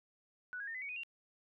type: tone with pitch steps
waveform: sine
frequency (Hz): 1480 / 1642.2 / 1822.1 / 2022 / 2243 / 2489 / 2762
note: F#6 / G#6 / A#6 / B6 / C#7 / D#7 / F7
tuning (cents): 0 / -20 / -40 / +40 / +20 / 0 / -20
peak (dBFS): -40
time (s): 0.53-1.034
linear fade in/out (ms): 0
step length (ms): 72
effects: none